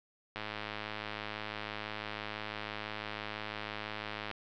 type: click train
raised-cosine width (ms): 0.3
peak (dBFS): -22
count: 420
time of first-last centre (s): 0.36-4.313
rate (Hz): 106
effects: low-pass 5000 Hz 12 dB/octave